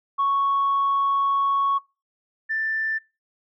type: tone pair in turn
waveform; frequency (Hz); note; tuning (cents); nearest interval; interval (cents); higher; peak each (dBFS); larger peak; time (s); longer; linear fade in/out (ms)
sine; 1108.7 / 1772.2; C#6 / A6; 0 / +12; minor sixth; 812; second; -17 / -22; first; 0.18-1.79 / 2.49-2.99; first; 20
effects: noise-tail reverb RT60 0.3 s tail -24 dB re dry + tanh soft clip ceiling -15 dBFS